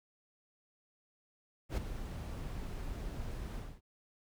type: noise with ADSR envelope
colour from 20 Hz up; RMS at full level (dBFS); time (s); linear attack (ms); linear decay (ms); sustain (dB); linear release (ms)
brown; -31; 1.69-3.81; 85; 8; -10; 240
effects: none